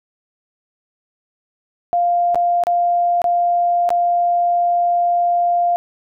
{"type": "tone with dropouts", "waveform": "sine", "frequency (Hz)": 698.5, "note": "F5", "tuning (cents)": 0, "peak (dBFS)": -13, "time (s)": [1.93, 5.76], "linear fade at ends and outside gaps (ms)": 0, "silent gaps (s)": [[2.346, 2.356], [2.637, 2.669], [3.218, 3.242], [3.891, 3.904]], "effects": []}